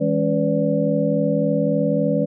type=tone cluster; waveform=sine; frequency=161.4 / 205 / 277.5 / 498.2 / 578 Hz; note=E3 / G#3 / C#4 / B4 / D5; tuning=-36 / -22 / +2 / +15 / -28 cents; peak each=-23 dBFS; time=0-2.26 s; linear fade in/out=20 ms; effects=none